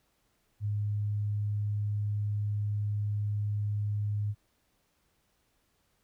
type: tone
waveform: sine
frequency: 103.83 Hz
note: G#2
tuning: in tune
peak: -28 dBFS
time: 0.6-4.35 s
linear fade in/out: 50 ms
effects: pink hiss -73 dBFS RMS until 6.03 s